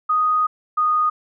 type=tone pair in turn; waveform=sine; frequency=1244.5 / 1235.9 Hz; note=D#6 / D#6; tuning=0 / -12 cents; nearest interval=unison; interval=12 cents; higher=first; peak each=-15 dBFS; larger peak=neither; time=0.09-0.47 / 0.77-1.1 s; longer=first; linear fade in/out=10 ms; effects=none